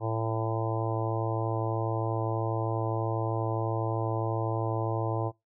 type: harmonic tone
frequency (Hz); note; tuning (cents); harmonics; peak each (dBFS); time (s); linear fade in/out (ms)
112.3; A2; +36; 1 / 3 / 4 / 5 / 6 / 7 / 8 / 9; -30 / -35 / -36 / -37 / -38 / -38 / -39 / -40; 0-5.32; 50
effects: noise-tail reverb RT60 0.2 s tail -22 dB re dry